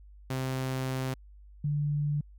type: tone pair in turn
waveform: sawtooth / sine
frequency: 130.81 / 146.83 Hz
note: C3 / D3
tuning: 0 / 0 cents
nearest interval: major second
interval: 200 cents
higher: second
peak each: -26 / -26 dBFS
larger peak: neither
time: 0.3-1.14 / 1.64-2.21 s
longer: first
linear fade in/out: 5 ms
effects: added 50 Hz sine -49 dBFS peak until 2.38 s